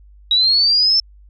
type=linear sweep; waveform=sine; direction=up; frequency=3821 to 5360 Hz; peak=-11 dBFS; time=0.31-1 s; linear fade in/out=2 ms; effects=added 50 Hz sine -42 dBFS peak until 1.29 s